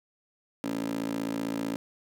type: tone with high-pass filter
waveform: 15% pulse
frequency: 55.6 Hz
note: A1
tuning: 19 cents sharp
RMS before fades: -32 dBFS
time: 0.64-1.76 s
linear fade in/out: 0 ms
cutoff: 290 Hz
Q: 4.5
effects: none